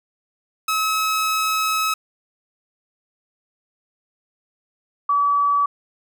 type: tone pair in turn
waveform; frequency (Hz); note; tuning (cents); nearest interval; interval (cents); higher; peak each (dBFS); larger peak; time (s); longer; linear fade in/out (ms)
sawtooth / sine; 1286 / 1145.7; E6 / D6; -43 / -43; major second; 200; first; -15; neither; 0.68-1.94 / 5.09-5.66; first; 5
effects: none